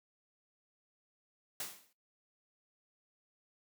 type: noise with exponential decay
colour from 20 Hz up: white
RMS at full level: -37 dBFS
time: 1.6-1.93 s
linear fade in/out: 2 ms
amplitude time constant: 70 ms
effects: noise-tail reverb RT60 0.2 s tail -19 dB re dry + high-pass 150 Hz 12 dB/octave